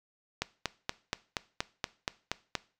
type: click train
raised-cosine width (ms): 0.2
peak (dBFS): -12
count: 10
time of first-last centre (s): 0.42-2.553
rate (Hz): 4.22
effects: noise-tail reverb RT60 0.4 s tail -19 dB re dry